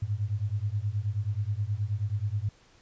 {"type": "beating tone pair", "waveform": "sine", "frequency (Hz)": [98.9, 108.3], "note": ["G2", "A2"], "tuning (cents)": [16, -27], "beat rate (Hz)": 9.4, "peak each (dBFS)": -30, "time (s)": [0.02, 2.49], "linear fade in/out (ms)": 5, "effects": ["pink hiss -60 dBFS RMS until 2.81 s", "resampled to 16000 Hz"]}